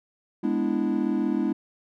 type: chord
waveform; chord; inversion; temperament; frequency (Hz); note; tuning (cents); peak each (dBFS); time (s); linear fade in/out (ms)
triangle; E dominant seventh; first; equal; 207.7 / 246.9 / 293.7 / 329.6; G#3 / B3 / D4 / E4; 0 / 0 / 0 / 0; -26; 0.43-1.53; 10
effects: none